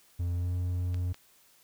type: tone with pitch glide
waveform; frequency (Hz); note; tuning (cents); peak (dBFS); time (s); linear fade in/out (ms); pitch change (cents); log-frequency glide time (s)
triangle; 87.31 to 89.25; F2 to F2; 0 to +38; -26; 0.19-1.13; 10; +38; 0.34-0.51
type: clicks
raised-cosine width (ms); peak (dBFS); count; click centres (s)
0.2; -29; 2; 0.944 / 1.144
effects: white hiss -62 dBFS RMS until 1.63 s